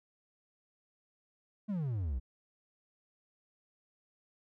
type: exponential sweep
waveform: triangle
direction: down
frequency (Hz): 220 to 57.7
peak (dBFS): -30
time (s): 1.68-2.2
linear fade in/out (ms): 20
effects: none